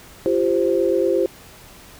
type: chord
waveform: sine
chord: F suspended second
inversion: none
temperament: equal with one note detuned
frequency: 343.6 / 392 / 523.3 Hz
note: F4 / G4 / C5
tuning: -28 / 0 / 0 cents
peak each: -20 dBFS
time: 0.26-1.26 s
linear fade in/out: 0 ms
effects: pink hiss -44 dBFS RMS until 1.99 s